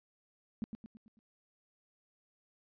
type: tone with echo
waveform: sine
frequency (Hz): 220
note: A3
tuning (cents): 0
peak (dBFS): -33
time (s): 0.62-0.64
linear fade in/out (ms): 0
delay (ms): 110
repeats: 5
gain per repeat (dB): -6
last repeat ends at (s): 1.19
effects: resampled to 11025 Hz